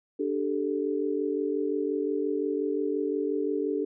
sine chord, D suspended fourth, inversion none, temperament equal with one note detuned, 293.7 / 392 / 437.7 Hz, D4 / G4 / A4, 0 / 0 / -9 cents, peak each -30 dBFS, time 0.19-3.85 s, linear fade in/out 10 ms, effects none

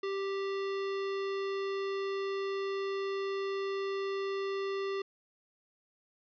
square tone, 392 Hz, G4, in tune, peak -33 dBFS, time 0.03-5.02 s, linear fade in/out 5 ms, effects resampled to 11025 Hz + 12-bit

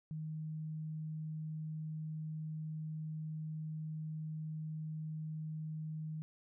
sine tone, 156.1 Hz, D#3, 6 cents sharp, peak -39 dBFS, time 0.11-6.22 s, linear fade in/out 0 ms, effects none

